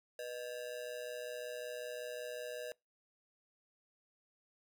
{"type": "ring-modulated tone", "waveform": "square", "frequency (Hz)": 554.4, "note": "C#5", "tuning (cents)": 0, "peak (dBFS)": -39, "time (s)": [0.19, 2.72], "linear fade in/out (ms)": 0, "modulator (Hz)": 62.7, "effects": ["noise-tail reverb RT60 0.2 s tail -24 dB re dry"]}